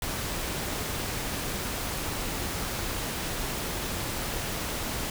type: noise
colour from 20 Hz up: pink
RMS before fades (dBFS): -32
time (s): 0.02-5.1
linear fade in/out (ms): 2
effects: none